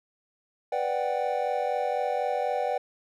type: chord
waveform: triangle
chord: G major seventh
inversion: first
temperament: equal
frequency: 493.9 / 587.3 / 740 / 784 Hz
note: B4 / D5 / F#5 / G5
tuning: 0 / 0 / 0 / 0 cents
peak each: -29 dBFS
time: 0.72-2.78 s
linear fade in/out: 5 ms
effects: none